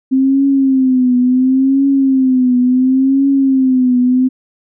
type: tone with vibrato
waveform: sine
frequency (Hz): 261.6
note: C4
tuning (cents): 0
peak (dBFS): -8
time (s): 0.11-4.29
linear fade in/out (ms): 20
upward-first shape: triangle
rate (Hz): 0.71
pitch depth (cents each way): 100
effects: none